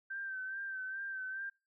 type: tone with vibrato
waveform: sine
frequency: 1556 Hz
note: G6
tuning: 13 cents flat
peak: -38 dBFS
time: 0.1-1.5 s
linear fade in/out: 10 ms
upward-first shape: sine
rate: 2.4 Hz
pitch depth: 41 cents each way
effects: noise-tail reverb RT60 0.3 s tail -25 dB re dry